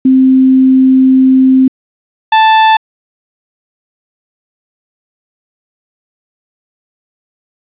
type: tone pair in turn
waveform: sine / 40% pulse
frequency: 261.6 / 879.9 Hz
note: C4 / A5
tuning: 0 / 0 cents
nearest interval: octave + major sixth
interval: 2100 cents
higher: second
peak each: -3 dBFS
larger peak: neither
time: 0.05-1.68 / 2.32-2.77 s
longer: first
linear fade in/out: 5 ms
effects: resampled to 8000 Hz + 7-bit